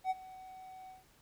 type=tone with ADSR envelope; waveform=triangle; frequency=751 Hz; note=F#5; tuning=26 cents sharp; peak=-26 dBFS; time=0.04-1.04 s; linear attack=64 ms; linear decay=30 ms; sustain=-20 dB; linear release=150 ms; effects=pink hiss -66 dBFS RMS until 1.21 s